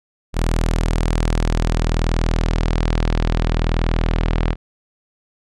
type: tone with low-pass filter sweep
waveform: sawtooth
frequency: 40.59 Hz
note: E1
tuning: 26 cents flat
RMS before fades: -18 dBFS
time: 0.33-4.56 s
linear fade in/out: 50 ms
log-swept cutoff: 10000 to 3200 Hz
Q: 1
effects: none